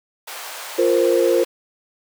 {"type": "high-pass noise", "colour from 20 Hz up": "pink", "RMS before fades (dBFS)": -33, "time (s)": [0.27, 1.45], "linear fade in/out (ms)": 10, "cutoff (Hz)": 590, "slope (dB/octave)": 24}
{"type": "chord", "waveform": "sine", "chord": "F suspended fourth", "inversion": "none", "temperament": "just", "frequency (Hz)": [349.2, 465.6, 523.8], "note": ["F4", "Bb4", "C5"], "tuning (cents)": [0, -2, 2], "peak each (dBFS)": -18, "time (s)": [0.78, 1.44], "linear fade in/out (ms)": 10}
{"effects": []}